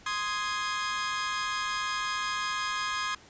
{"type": "chord", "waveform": "sawtooth", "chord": "Ab major", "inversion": "first", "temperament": "equal", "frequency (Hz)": [1046.5, 1244.5, 1661.2], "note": ["C6", "Eb6", "Ab6"], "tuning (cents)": [0, 0, 0], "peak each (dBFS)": -30, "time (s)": [0.06, 3.15], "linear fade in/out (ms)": 5, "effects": ["pink hiss -54 dBFS RMS until 3.29 s", "resampled to 16000 Hz"]}